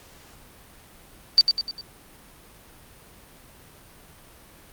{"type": "tone with echo", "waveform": "sine", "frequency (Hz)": 4622, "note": "D8", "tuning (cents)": -28, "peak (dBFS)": -10, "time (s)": [1.38, 1.41], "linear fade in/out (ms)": 0, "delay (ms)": 100, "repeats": 4, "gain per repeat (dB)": -6, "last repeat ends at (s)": 1.81, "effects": ["pink hiss -50 dBFS RMS until 4.72 s", "Opus 48 kbps"]}